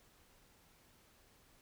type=silence; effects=pink hiss -67 dBFS RMS until 1.61 s